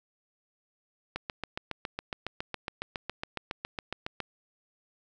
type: click train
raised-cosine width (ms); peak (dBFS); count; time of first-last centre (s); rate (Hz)
0.3; -17; 23; 1.16-4.203; 7.23
effects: none